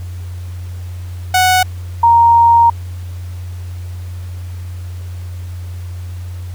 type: tone pair in turn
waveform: sawtooth / sine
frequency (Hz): 740 / 932.3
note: F#5 / A#5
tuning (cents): 0 / 0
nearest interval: major third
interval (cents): 400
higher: second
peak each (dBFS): -5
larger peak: neither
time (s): 1.34-1.63 / 2.03-2.7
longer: second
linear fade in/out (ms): 5
effects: added 89 Hz sine -23 dBFS peak until 6.54 s + pink hiss -43 dBFS RMS until 6.54 s